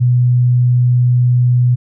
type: tone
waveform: sine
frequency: 123.47 Hz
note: B2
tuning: in tune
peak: -8 dBFS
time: 0-1.76 s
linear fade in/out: 20 ms
effects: none